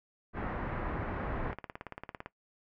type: low-pass noise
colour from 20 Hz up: pink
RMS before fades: -36 dBFS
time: 0.33-1.55 s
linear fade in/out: 50 ms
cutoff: 1800 Hz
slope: 24 dB/octave
type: click train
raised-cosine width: 0.5 ms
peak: -25 dBFS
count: 14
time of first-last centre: 1.53-2.26 s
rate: 17.8 Hz
effects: noise-tail reverb RT60 0.1 s tail -17 dB re dry